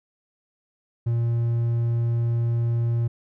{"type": "tone", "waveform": "triangle", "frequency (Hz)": 117.2, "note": "A#2", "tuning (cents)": 10, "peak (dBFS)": -18, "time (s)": [1.06, 3.08], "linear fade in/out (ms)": 10, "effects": []}